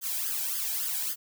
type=noise with flanger; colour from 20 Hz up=blue; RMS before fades=-31 dBFS; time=0.01-1.16 s; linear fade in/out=50 ms; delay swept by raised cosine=0.61 to 1.3 ms; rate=3.6 Hz; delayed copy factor=+0.8; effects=none